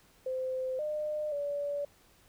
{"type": "tone with pitch steps", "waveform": "sine", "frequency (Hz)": [517, 605, 575], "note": ["C5", "D#5", "D5"], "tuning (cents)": [-21, -49, -37], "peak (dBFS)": -31, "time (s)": [0.26, 1.85], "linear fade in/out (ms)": 5, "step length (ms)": 530, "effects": ["pink hiss -63 dBFS RMS until 2.28 s"]}